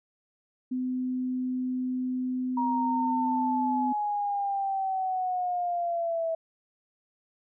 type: tone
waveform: sine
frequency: 254.3 Hz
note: C4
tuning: 49 cents flat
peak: -27 dBFS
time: 0.71-3.93 s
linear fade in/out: 10 ms
type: linear sweep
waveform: sine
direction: down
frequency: 948 to 651 Hz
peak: -26 dBFS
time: 2.57-6.35 s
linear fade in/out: 5 ms
effects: none